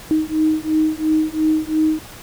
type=beating tone pair; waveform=sine; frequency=311.1 / 314 Hz; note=D#4 / D#4; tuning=0 / +16 cents; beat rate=2.9 Hz; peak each=-18 dBFS; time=0.11-1.99 s; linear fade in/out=0 ms; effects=pink hiss -38 dBFS RMS until 2.22 s